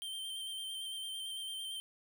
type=tone with vibrato; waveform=square; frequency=3136 Hz; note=G7; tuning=in tune; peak=-40 dBFS; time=0.02-1.8 s; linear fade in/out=0 ms; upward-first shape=square; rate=8.9 Hz; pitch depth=18 cents each way; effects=none